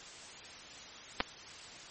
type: clicks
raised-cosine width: 0.3 ms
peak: -13 dBFS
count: 2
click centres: 1.203 / 1.207 s
effects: white hiss -49 dBFS RMS until 1.9 s + MP3 32 kbps